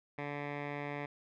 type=tone with low-pass filter; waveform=10% pulse; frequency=144.7 Hz; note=D3; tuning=25 cents flat; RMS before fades=-40 dBFS; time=0.18-1.06 s; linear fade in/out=5 ms; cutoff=2100 Hz; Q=2.2; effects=none